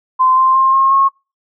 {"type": "tone with pitch steps", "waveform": "sine", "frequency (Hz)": [1034, 1047.2, 1060.6, 1074.2, 1087.9], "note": ["C6", "C6", "C6", "C6", "C#6"], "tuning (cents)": [-21, 1, 23, 45, -33], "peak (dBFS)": -8, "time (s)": [0.19, 1.09], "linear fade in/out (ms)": 20, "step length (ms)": 180, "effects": ["noise-tail reverb RT60 0.3 s tail -26 dB re dry"]}